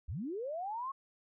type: linear sweep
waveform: sine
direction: up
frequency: 51.1 to 1108.7 Hz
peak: -36 dBFS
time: 0.08-0.92 s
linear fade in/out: 10 ms
effects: none